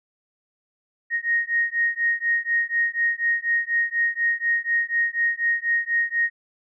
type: beating tone pair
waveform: sine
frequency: 1864.7 / 1868.8 Hz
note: A#6 / A#6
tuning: 0 / +4 cents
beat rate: 4.1 Hz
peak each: -23 dBFS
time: 1.1-6.3 s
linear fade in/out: 50 ms
effects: none